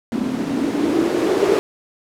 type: noise with low-pass filter sweep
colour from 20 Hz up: violet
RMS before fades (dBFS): -19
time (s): 0.12-1.59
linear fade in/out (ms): 0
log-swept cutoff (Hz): 230 to 410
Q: 5.9
effects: none